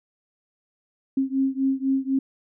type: beating tone pair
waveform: sine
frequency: 266.5 / 270.5 Hz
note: C4 / C#4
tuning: +32 / -42 cents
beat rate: 4 Hz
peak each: -23 / -24 dBFS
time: 1.17-2.19 s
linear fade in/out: 5 ms
effects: none